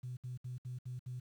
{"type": "tone bursts", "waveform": "sine", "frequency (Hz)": 125.2, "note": "B2", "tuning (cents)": 24, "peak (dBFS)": -39, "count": 6, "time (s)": [0.03, 1.2], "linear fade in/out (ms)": 10, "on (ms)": 140, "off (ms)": 66, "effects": ["tanh soft clip ceiling -35 dBFS", "11-bit"]}